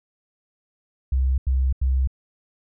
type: tone bursts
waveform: sine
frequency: 65.41 Hz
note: C2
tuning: in tune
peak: -17 dBFS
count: 3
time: 1.12-2.074 s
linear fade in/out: 5 ms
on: 260 ms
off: 87 ms
effects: none